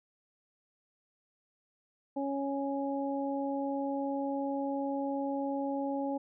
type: harmonic tone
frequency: 277.2 Hz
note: C#4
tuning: in tune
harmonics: 1 / 2 / 3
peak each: -33 / -36 / -38 dBFS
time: 2.16-6.18 s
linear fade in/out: 10 ms
effects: none